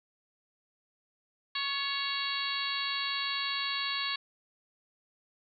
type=harmonic tone with a mistuned harmonic; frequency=554.4 Hz; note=C#5; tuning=in tune; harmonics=2 / 3 / 4 / 5 / 6 / 7 / 8; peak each=-38 / -39 / -39 / -39 / -39 / -37 / -37 dBFS; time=1.55-4.16 s; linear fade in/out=5 ms; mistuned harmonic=3; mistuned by=+35 cents; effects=none